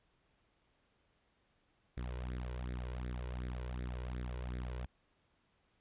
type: tone with flanger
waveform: sawtooth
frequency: 61.74 Hz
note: B1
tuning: in tune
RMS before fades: -41 dBFS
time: 1.97-4.86 s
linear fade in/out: 5 ms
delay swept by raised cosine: 0.5 to 2.1 ms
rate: 2.7 Hz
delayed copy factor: +0.7
effects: pink hiss -75 dBFS RMS until 5.8 s + resampled to 8000 Hz

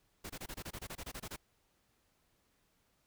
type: noise bursts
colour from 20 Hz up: pink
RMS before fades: -44 dBFS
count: 14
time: 0.24-1.364 s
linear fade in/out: 10 ms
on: 58 ms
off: 24 ms
effects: pink hiss -75 dBFS RMS until 3.06 s

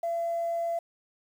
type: tone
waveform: sine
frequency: 677 Hz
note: E5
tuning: 46 cents sharp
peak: -26 dBFS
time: 0.03-0.79 s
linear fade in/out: 5 ms
effects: tanh soft clip ceiling -22 dBFS + 9-bit

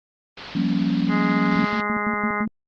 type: low-pass noise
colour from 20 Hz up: white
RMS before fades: -37 dBFS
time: 0.37-1.81 s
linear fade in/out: 5 ms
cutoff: 4700 Hz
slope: 48 dB/octave
type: chord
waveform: sine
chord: G half-diminished seventh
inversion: third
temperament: equal with one note detuned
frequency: 174.61 / 192.96 / 233.1 / 277.2 Hz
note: F3 / G3 / Bb3 / Db4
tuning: 0 / -27 / 0 / 0 cents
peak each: -24 dBFS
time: 0.55-1.65 s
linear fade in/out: 5 ms
type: harmonic tone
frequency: 207.7 Hz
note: G#3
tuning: in tune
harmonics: 1 / 2 / 3 / 4 / 5 / 6 / 7 / 8 / 9 / 10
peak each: -31 / -32 / -36 / -32 / -31 / -28 / -33 / -39 / -36 / -29 dBFS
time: 1.08-2.46 s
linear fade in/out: 50 ms
type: tone bursts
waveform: sine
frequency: 218.3 Hz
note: A3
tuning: 13 cents flat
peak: -22 dBFS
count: 6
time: 1.56-2.476 s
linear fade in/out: 0 ms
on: 71 ms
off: 98 ms
effects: Opus 32 kbps

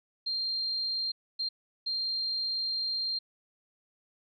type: tone bursts at uneven times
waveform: sine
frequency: 4186 Hz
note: C8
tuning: in tune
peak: -29 dBFS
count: 3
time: 0.26-1.12 / 1.39-1.49 / 1.86-3.19 s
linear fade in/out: 10 ms
effects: none

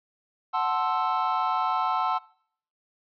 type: chord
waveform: triangle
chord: F# half-diminished seventh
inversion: none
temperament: equal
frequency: 740 / 880 / 1046.5 / 1318.5 Hz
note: F#5 / A5 / C6 / E6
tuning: 0 / 0 / 0 / 0 cents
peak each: -27 dBFS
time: 0.53-2.19 s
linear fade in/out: 20 ms
effects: noise-tail reverb RT60 0.6 s tail -23 dB re dry + resampled to 11025 Hz

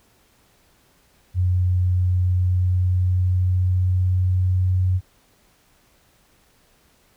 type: tone with pitch glide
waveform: sine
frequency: 90.7 to 92.13 Hz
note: F#2 to F#2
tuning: -34 to -7 cents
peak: -16 dBFS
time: 1.34-5.01 s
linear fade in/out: 50 ms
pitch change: +27 cents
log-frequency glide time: 2.19-4.81 s
effects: pink hiss -59 dBFS RMS until 7.16 s

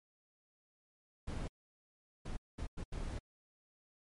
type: noise bursts at uneven times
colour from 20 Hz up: brown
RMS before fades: -40 dBFS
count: 5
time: 1.27-1.48 / 2.25-2.37 / 2.58-2.67 / 2.77-2.84 / 2.92-3.19 s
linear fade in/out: 10 ms
effects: MP3 48 kbps

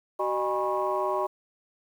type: tone cluster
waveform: sine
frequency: 377.9 / 609 / 818 / 974 / 1092 Hz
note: F#4 / D#5 / G#5 / B5 / C#6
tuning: +37 / -37 / -26 / -24 / -26 cents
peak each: -30 / -29 / -33 / -31 / -31 dBFS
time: 0.19-1.27 s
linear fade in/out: 10 ms
effects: tanh soft clip ceiling -15 dBFS + 9-bit

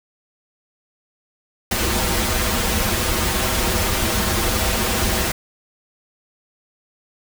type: noise with comb filter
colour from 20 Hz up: pink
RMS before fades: -20 dBFS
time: 1.71-5.32 s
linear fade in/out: 5 ms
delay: 7 ms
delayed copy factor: -0.9
effects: none

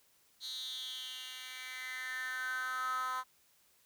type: tone with high-pass filter sweep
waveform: 10% pulse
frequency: 256.3 Hz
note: C4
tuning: 36 cents flat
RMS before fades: -40 dBFS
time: 0.4-3.24 s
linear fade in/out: 50 ms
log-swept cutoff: 4100 to 1100 Hz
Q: 7
effects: white hiss -69 dBFS RMS until 3.85 s

